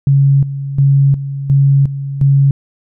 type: tone with tremolo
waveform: sine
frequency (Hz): 138.59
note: C#3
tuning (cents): 0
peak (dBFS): -6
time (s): 0.07-2.51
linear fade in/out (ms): 2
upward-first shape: square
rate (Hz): 1.4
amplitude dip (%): 75
effects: none